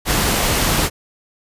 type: noise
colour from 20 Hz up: pink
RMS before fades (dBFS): -17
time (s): 0.05-0.9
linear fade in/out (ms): 50
effects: resampled to 32000 Hz